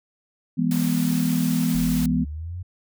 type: chord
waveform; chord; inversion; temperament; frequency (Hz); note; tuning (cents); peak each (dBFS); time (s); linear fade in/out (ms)
sine; E major; none; equal with one note detuned; 168.18 / 207.7 / 246.9; E3 / G#3 / B3; +35 / 0 / 0; -23 / -26 / -22; 0.57-2.25; 20
type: noise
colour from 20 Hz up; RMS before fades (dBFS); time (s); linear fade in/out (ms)
white; -34; 0.71-2.06; 2
type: linear sweep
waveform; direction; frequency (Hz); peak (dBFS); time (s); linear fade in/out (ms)
sine; up; 43.65 to 92.5; -29; 1.74-2.63; 10
effects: none